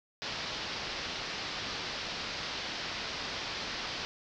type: low-pass noise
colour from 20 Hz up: white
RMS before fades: -38 dBFS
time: 0.22-4.05 s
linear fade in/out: 0 ms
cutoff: 5300 Hz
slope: 48 dB/octave
effects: none